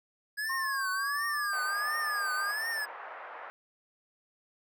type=tone with vibrato; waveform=square; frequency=1663 Hz; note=G#6; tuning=2 cents sharp; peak=-32 dBFS; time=0.37-2.86 s; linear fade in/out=20 ms; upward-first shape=triangle; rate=1.4 Hz; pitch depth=190 cents each way
type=tone with pitch glide; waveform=sine; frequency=1070 to 1215 Hz; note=C6 to D#6; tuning=+38 to -42 cents; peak=-33 dBFS; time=0.49-2.52 s; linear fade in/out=10 ms; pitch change=+220 cents; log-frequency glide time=0.64-1.58 s
type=band-pass noise; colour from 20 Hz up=pink; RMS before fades=-44 dBFS; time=1.53-3.5 s; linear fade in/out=0 ms; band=640 to 1800 Hz; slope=24 dB/octave
effects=none